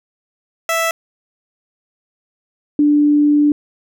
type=tone pair in turn; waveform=15% pulse / sine; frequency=659.3 / 294.2 Hz; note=E5 / D4; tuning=0 / +3 cents; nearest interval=octave + major second; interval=1397 cents; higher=first; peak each=-9 dBFS; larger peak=neither; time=0.69-0.91 / 2.79-3.52 s; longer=second; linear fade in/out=2 ms; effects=none